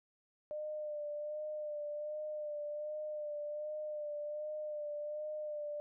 sine tone with vibrato, 600 Hz, D5, 37 cents sharp, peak -38 dBFS, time 0.51-5.8 s, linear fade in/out 0 ms, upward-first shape sine, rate 1.3 Hz, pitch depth 28 cents each way, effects none

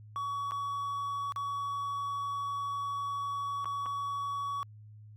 triangle tone with dropouts, 1128 Hz, C#6, 30 cents sharp, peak -30 dBFS, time 0.16-4.63 s, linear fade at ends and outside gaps 0 ms, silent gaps 0.51-0.519 / 1.322-1.361 / 3.645-3.656 / 3.859-3.863 s, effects added 106 Hz sine -48 dBFS peak until 5.16 s + MP3 96 kbps

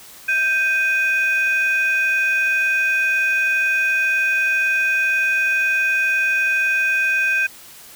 sine tone pair together, 1568 / 2489 Hz, G6 / D#7, 0 / 0 cents, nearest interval minor sixth, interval 800 cents, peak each -17 dBFS, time 0.28-7.47 s, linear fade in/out 10 ms, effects tanh soft clip ceiling -11 dBFS + white hiss -42 dBFS RMS until 7.95 s

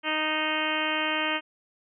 harmonic tone with a mistuned harmonic, 310 Hz, D#4, 6 cents flat, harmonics 1 / 2 / 3 / 4 / 5 / 6 / 7 / 8 / 9 / 10, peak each -34 / -34 / -34 / -34 / -34 / -34 / -34 / -34 / -34 / -34 dBFS, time 0.03-1.41 s, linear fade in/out 50 ms, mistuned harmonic 8, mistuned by +18 cents, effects none

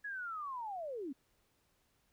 sine linear sweep, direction down, 1700 to 246.6 Hz, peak -39 dBFS, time 0.04-1.13 s, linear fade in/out 10 ms, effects pink hiss -75 dBFS RMS until 2.12 s

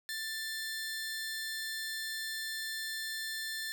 sawtooth tone pair together, 1771 / 4216 Hz, A6 / C8, +11 / +12 cents, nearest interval octave + minor third, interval 1501 cents, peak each -34 / -39 dBFS, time 0.09-3.72 s, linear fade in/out 0 ms, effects none

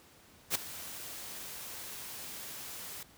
white noise with ADSR envelope, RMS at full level -28 dBFS, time 0.5-3.03 s, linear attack 52 ms, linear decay 7 ms, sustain -16 dB, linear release 3 ms, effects pink hiss -59 dBFS RMS until 3.17 s + high-pass 60 Hz 12 dB/octave

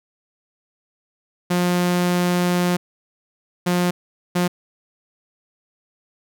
sawtooth tone bursts at uneven times, 177.5 Hz, F3, 28 cents sharp, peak -13 dBFS, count 3, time 1.5-2.77 / 3.66-3.91 / 4.35-4.48 s, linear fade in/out 10 ms, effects none

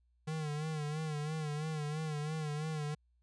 square tone with vibrato, 152.9 Hz, D#3, 30 cents flat, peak -36 dBFS, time 0.27-2.95 s, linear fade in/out 10 ms, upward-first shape sine, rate 3 Hz, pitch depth 65 cents each way, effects added 60 Hz sine -69 dBFS peak until 3.22 s + resampled to 22050 Hz

